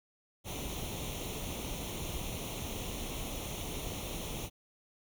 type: noise with comb filter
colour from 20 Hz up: pink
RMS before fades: -39 dBFS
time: 0.44-4.5 s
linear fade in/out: 50 ms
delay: 0.31 ms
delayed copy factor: +0.75
effects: none